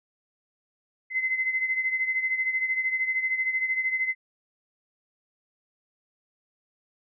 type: beating tone pair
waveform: sine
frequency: 2051 / 2064 Hz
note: C7 / C7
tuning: -35 / -24 cents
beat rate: 13 Hz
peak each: -25 / -31 dBFS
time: 1.1-4.15 s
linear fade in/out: 50 ms
effects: none